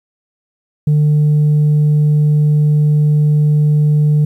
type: tone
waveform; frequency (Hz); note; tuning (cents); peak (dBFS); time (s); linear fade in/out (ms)
sine; 150; D3; +37; -6; 0.87-4.25; 5
effects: tanh soft clip ceiling -7 dBFS + 8-bit